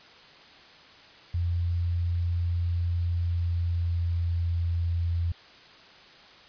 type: tone with pitch glide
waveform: sine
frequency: 86.4 to 85.21 Hz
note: F2 to F2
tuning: -18 to -42 cents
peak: -24 dBFS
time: 1.34-5.32 s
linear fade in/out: 5 ms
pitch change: -24 cents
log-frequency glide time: 2.97-4.68 s
effects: white hiss -51 dBFS RMS until 6.48 s + resampled to 11025 Hz